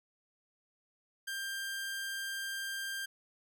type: tone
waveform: sawtooth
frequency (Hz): 1589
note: G6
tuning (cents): +23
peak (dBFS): -33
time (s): 1.27-3.06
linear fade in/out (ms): 10
effects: none